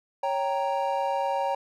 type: chord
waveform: triangle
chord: G diminished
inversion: second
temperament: equal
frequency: 554.4 / 784 / 932.3 Hz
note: Db5 / G5 / Bb5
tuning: 0 / 0 / 0 cents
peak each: -27 dBFS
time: 0.23-1.55 s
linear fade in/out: 5 ms
effects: none